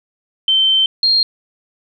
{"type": "tone pair in turn", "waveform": "sine", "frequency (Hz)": [3100, 4219], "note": ["G7", "C8"], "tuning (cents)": [-20, 14], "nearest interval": "perfect fourth", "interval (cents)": 534, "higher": "second", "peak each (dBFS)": -10, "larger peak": "neither", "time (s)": [[0.48, 0.86], [1.03, 1.23]], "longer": "first", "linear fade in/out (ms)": 2, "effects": []}